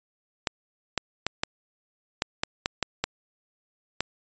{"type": "clicks", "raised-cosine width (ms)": 0.2, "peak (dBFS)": -7, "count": 10, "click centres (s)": [0.472, 0.977, 1.266, 1.435, 2.221, 2.435, 2.659, 2.827, 3.04, 4.006], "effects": ["resampled to 16000 Hz"]}